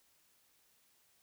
silence, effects white hiss -71 dBFS RMS until 1.22 s

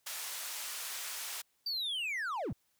white band-pass noise, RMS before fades -41 dBFS, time 0.06-1.42 s, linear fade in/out 10 ms, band 810 to 13000 Hz, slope 12 dB/octave
triangle linear sweep, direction down, 4699 to 61.1 Hz, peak -32 dBFS, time 1.66-2.53 s, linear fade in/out 5 ms
effects white hiss -75 dBFS RMS until 2.79 s

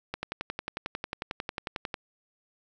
click train, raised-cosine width 0.3 ms, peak -16 dBFS, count 21, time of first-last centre 0.14-1.942 s, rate 11.1 Hz, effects none

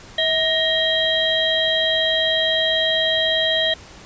harmonic tone with a mistuned harmonic, 644 Hz, E5, 41 cents flat, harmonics 1 / 3 / 5 / 6, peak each -22 / -23 / -20 / -24 dBFS, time 0.18-3.74 s, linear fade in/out 5 ms, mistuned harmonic 3, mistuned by -56 cents, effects pink hiss -42 dBFS RMS until 4.05 s + resampled to 16000 Hz

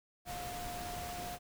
sine tone in noise, 710 Hz, F5, 28 cents sharp, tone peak -42 dBFS, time 0.25-1.39 s, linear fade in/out 50 ms, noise pink, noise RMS -44 dBFS, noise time 0.25-1.39 s, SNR -1 dB, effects none

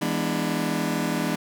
sawtooth chord, E dominant seventh, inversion none, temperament just, 164.81 / 206 / 247.2 / 296.7 Hz, E3 / G#3 / B3 / D4, 0 / -14 / +2 / +18 cents, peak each -25 dBFS, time 0.01-1.36 s, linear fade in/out 10 ms, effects none

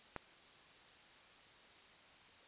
click, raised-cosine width 0.5 ms, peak -26 dBFS, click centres 0.163 s, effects white hiss -61 dBFS RMS until 2.47 s + resampled to 8000 Hz

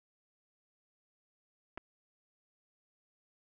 clicks, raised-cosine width 0.5 ms, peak -28 dBFS, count 2, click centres 1.775 / 1.778 s, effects none

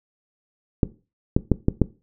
clicks, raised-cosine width 3 ms, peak -3 dBFS, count 5, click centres 0.832 / 1.365 / 1.517 / 1.684 / 1.817 s, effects noise-tail reverb RT60 0.3 s tail -18 dB re dry

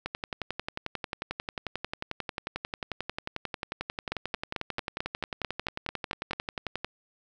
two click trains, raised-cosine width 0.3 ms, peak -14 / -16 dBFS, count 11 / 77, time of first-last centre 4.12-6.332 / 0.06-6.846 s, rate 4.52 / 11.2 Hz, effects none

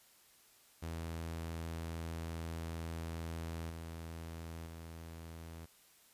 sawtooth tone with level steps, 82.41 Hz, E2, in tune, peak -36 / -40 / -43 dBFS, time 0.82-5.66 s, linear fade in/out 10 ms, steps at 3.7 / 4.66 s, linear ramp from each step 2 ms, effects white hiss -65 dBFS RMS until 6.13 s + resampled to 32000 Hz

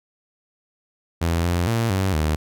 sawtooth tone with pitch steps, 84 / 87 / 115.1 / 95.6 / 77.2 Hz, E2 / F2 / A#2 / G2 / D#2, +33 / -6 / -22 / -43 / -13 cents, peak -15 dBFS, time 1.21-2.36 s, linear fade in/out 10 ms, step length 230 ms, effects none

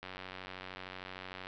click train, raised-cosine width 0.3 ms, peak -27 dBFS, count 135, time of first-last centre 0.03-1.469 s, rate 93.1 Hz, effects low-pass 5000 Hz 12 dB/octave

